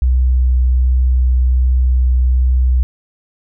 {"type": "tone with vibrato", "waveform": "sine", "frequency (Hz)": 63, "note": "B1", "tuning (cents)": 35, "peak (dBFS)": -9, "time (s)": [0.02, 2.83], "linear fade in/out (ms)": 0, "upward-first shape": "triangle", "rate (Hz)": 1.3, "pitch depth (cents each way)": 10, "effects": []}